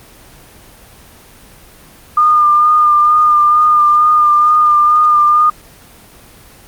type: tone with vibrato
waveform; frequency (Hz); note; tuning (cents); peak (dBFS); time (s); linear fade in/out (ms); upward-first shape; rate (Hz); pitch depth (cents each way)
sine; 1209; D6; +50; -6; 2.17-5.5; 5; sine; 2.2; 22
effects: pink hiss -40 dBFS RMS until 6.67 s + Opus 24 kbps